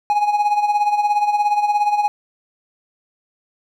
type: tone with tremolo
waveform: triangle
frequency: 830.6 Hz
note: G#5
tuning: in tune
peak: -10 dBFS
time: 0.1-2.08 s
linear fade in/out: 0 ms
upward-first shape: sine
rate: 17 Hz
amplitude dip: 65%
effects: none